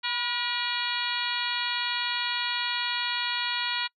harmonic tone with a mistuned harmonic, 479.6 Hz, A#4, 49 cents sharp, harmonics 2 / 3 / 4 / 5 / 6 / 7 / 8 / 9, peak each -35 / -35 / -35 / -35 / -35 / -35 / -35 / -35 dBFS, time 0.03-3.88 s, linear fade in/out 20 ms, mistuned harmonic 2, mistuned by +35 cents, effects noise-tail reverb RT60 0.1 s tail -26 dB re dry

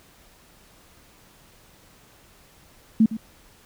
sine tone with echo, 221.1 Hz, A3, 9 cents sharp, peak -12 dBFS, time 3-3.06 s, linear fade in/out 5 ms, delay 110 ms, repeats 1, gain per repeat -14 dB, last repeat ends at 3.17 s, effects pink hiss -54 dBFS RMS until 3.65 s

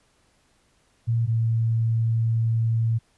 sine tone pair in turn, 115.7 / 113.84 Hz, A#2 / A#2, -13 / -41 cents, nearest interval unison, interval 28 cents, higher first, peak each -19 dBFS, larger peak neither, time 1.07-1.27 / 1.27-2.99 s, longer second, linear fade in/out 20 ms, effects pink hiss -64 dBFS RMS until 3.17 s + resampled to 24000 Hz

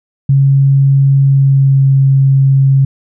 sine tone with pitch glide, 137.4 to 135.82 Hz, C#3 to C#3, -15 to -35 cents, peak -5 dBFS, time 0.29-2.85 s, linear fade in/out 5 ms, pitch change -20 cents, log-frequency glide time 1.22-1.88 s, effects none

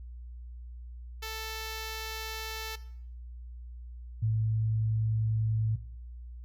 5% pulse / sine tone pair in turn, 441.1 / 110.28 Hz, A4 / A2, +4 / +4 cents, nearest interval 2 octaves, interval 2400 cents, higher first, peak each -25 dBFS, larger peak neither, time 1.22-2.76 / 4.22-5.76 s, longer neither, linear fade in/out 10 ms, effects noise-tail reverb RT60 0.6 s tail -17 dB re dry + added 60 Hz sine -41 dBFS peak until 6.44 s

